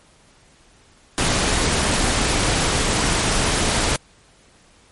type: noise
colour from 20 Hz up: pink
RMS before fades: -19 dBFS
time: 1.18-3.96 s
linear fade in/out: 0 ms
effects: pink hiss -53 dBFS RMS until 4.91 s + MP3 48 kbps